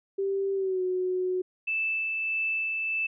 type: tone with pitch glide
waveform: sine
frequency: 391.6 to 367.5 Hz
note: G4 to F#4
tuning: -2 to -12 cents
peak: -25 dBFS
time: 0.18-1.42 s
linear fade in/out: 10 ms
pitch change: -110 cents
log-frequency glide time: 0.54-0.82 s
type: tone with tremolo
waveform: sine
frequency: 2637 Hz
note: E7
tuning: in tune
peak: -25 dBFS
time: 1.67-3.07 s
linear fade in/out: 10 ms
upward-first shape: sine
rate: 1.6 Hz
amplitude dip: 25%
effects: none